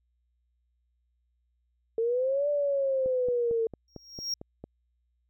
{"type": "linear two-way sweep", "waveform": "sine", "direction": "up then down", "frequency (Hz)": [446.9, 587.3, 446.9], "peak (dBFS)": -24, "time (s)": [1.98, 3.67], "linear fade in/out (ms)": 2, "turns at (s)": 2.49}
{"type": "click train", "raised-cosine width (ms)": 2, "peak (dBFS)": -27, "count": 8, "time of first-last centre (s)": [3.06, 4.64], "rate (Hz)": 4.43}
{"type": "tone with exponential growth", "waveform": "triangle", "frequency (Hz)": 5588, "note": "F8", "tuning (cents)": 0, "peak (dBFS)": -25, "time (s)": [3.88, 4.34], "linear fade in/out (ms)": 2, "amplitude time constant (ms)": 100}
{"effects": ["added 60 Hz sine -70 dBFS peak until 5.29 s"]}